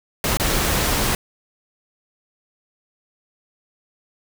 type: noise with dropouts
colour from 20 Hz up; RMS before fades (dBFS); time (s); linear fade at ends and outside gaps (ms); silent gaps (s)
pink; -20; 0.24-1.15; 1; 0.371-0.398
effects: none